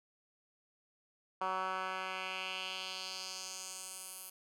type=tone with band-pass filter sweep; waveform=10% pulse; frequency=187.6 Hz; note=F#3; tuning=24 cents sharp; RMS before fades=-41 dBFS; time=1.41-4.3 s; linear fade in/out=5 ms; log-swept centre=1100 to 12000 Hz; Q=2.1; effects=none